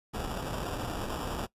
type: noise with sample-and-hold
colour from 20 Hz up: pink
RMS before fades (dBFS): -35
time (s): 0.13-1.47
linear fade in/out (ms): 20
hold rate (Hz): 2100
effects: noise-tail reverb RT60 0.1 s tail -20 dB re dry + resampled to 32000 Hz